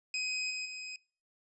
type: tone with level steps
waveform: 25% pulse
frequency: 2519 Hz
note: D#7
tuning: 21 cents sharp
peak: -28 / -31 / -36 dBFS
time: 0.14-0.96 s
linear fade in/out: 2 ms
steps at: 0.5 / 0.65 s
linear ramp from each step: 10 ms
effects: noise-tail reverb RT60 0.4 s tail -24 dB re dry + resampled to 22050 Hz